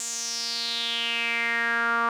sawtooth tone with band-pass filter sweep, 233.1 Hz, A#3, in tune, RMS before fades -27 dBFS, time 0-2.09 s, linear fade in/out 2 ms, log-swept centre 7400 to 1200 Hz, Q 5.4, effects none

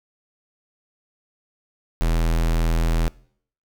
square tone, 41.16 Hz, E1, 2 cents flat, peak -18 dBFS, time 2.01-3.08 s, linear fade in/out 0 ms, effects noise-tail reverb RT60 0.6 s tail -23 dB re dry

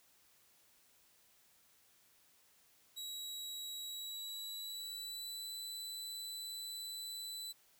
sawtooth tone with pitch glide, 3875 to 3989 Hz, B7 to B7, -34 to +17 cents, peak -40 dBFS, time 2.96-7.53 s, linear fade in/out 20 ms, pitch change +51 cents, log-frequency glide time 3.82-5.52 s, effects white hiss -69 dBFS RMS until 7.79 s

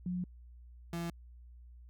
sine / 35% pulse tone pair in turn, 179.6 / 169.52 Hz, F3 / E3, +49 / +49 cents, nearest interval minor second, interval 100 cents, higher first, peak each -33 / -34 dBFS, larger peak first, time 0.06-0.24 / 0.93-1.1 s, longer first, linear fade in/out 2 ms, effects added 60 Hz sine -51 dBFS peak until 1.89 s

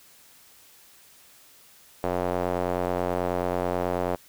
square tone with band-pass filter, 44.64 Hz, F1, 39 cents sharp, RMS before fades -27 dBFS, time 2.03-4.16 s, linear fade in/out 10 ms, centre 620 Hz, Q 1.6, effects white hiss -54 dBFS RMS until 4.28 s

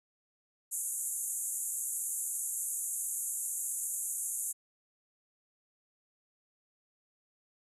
white band-pass noise, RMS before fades -36 dBFS, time 0.71-4.53 s, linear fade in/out 20 ms, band 6700 to 12000 Hz, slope 96 dB/octave, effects none

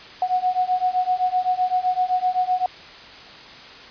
sine beating tone pair, 730 / 737.8 Hz, F#5 / F#5, -24 / -5 cents, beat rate 7.8 Hz, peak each -22 / -21 dBFS, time 0.22-2.66 s, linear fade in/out 2 ms, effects white hiss -41 dBFS RMS until 3.9 s + resampled to 11025 Hz

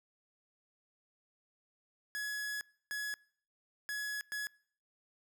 45% pulse tone bursts at uneven times, 1687 Hz, G#6, 27 cents sharp, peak -36 dBFS, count 4, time 2.15-2.61 / 2.91-3.14 / 3.89-4.21 / 4.32-4.47 s, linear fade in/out 0 ms, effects noise-tail reverb RT60 0.6 s tail -25 dB re dry

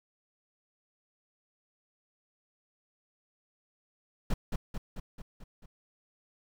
brown noise with echo, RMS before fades -27 dBFS, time 4.3-4.34 s, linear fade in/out 5 ms, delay 220 ms, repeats 6, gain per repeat -4 dB, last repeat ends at 5.66 s, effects none

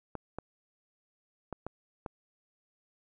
clicks, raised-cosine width 1 ms, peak -23 dBFS, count 5, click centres 0.153 / 0.386 / 1.527 / 1.666 / 2.062 s, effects none

